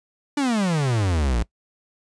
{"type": "exponential sweep", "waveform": "45% pulse", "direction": "down", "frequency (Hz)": [297.7, 52.6], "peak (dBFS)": -19, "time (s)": [0.37, 1.43], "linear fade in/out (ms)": 5, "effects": ["noise-tail reverb RT60 0.1 s tail -21 dB re dry", "resampled to 22050 Hz"]}